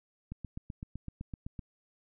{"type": "click train", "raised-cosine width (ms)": 5, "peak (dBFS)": -27, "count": 11, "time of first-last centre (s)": [0.32, 1.592], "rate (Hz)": 7.86, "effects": []}